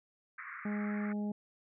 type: band-pass noise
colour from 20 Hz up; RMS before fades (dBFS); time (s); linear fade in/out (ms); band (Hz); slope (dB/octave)
white; -46; 0.38-1.13; 5; 1100 to 2200; 96
type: harmonic tone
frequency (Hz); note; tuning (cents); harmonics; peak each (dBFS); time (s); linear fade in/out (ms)
207.7; G#3; 0; 1 / 2 / 3 / 4; -33 / -46 / -49 / -51; 0.65-1.32; 5
effects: none